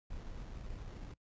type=noise with sample-and-hold; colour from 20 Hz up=brown; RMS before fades=-45 dBFS; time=0.1-1.14 s; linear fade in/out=5 ms; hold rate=2450 Hz; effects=noise-tail reverb RT60 0.1 s tail -23 dB re dry + resampled to 16000 Hz